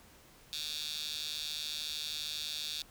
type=tone with high-pass filter; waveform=15% pulse; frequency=152.2 Hz; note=D#3; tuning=38 cents flat; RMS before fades=-39 dBFS; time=0.53-2.82 s; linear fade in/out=0 ms; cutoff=3900 Hz; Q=5; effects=pink hiss -59 dBFS RMS until 2.9 s